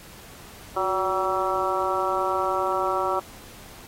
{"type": "harmonic tone with a mistuned harmonic", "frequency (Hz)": 190, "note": "F#3", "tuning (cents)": 46, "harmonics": [2, 3, 4, 5, 6, 7], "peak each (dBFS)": [-29, -29, -29, -29, -29, -29], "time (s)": [0.76, 3.2], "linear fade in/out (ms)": 10, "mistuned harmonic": 2, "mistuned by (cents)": -56, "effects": ["pink hiss -46 dBFS RMS until 3.87 s", "AAC 48 kbps"]}